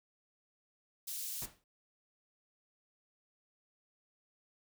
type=high-pass noise; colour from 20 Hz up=white; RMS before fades=-41 dBFS; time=1.07-1.46 s; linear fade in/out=10 ms; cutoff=4600 Hz; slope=12 dB/octave
type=noise with exponential decay; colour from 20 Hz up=pink; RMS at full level=-44 dBFS; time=1.42-1.64 s; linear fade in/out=1 ms; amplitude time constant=47 ms
effects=none